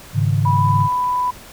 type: chord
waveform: sine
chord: Ab suspended fourth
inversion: none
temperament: equal with one note detuned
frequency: 103.83 / 138.59 / 157.74 Hz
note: Ab2 / Db3 / Eb3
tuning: 0 / 0 / +24 cents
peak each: -17 / -18 / -22 dBFS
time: 0.13-0.89 s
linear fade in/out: 50 ms
type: click train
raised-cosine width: 0.5 ms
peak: -24 dBFS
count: 8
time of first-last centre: 0.45-1.277 s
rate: 8.46 Hz
type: tone with pitch glide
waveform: sine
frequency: 980 to 993.7 Hz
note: B5 to B5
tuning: -14 to +10 cents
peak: -16 dBFS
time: 0.45-1.31 s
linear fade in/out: 10 ms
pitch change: +24 cents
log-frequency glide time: 0.55-0.63 s
effects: pink hiss -40 dBFS RMS until 1.52 s